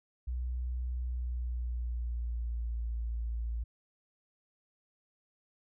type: tone with pitch glide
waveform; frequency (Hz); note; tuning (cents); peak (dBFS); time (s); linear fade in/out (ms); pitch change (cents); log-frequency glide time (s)
sine; 61.74 to 57.27; B1 to A#1; 0 to -30; -32; 0.27-3.64; 10; -130; 1.01-2.88
effects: none